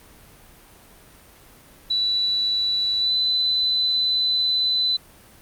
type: tone with pitch glide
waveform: sine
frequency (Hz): 3951 to 4011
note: B7 to B7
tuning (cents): 0 to +26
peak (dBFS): -18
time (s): 1.9-4.97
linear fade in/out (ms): 10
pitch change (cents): +26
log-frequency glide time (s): 2.99-3.13
effects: pink hiss -49 dBFS RMS until 5.41 s + Opus 32 kbps